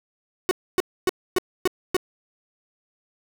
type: tone bursts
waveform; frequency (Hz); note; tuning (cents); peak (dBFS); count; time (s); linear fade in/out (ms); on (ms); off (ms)
45% pulse; 370; F#4; 0; -17; 6; 0.49-1.966; 0; 21; 270
effects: none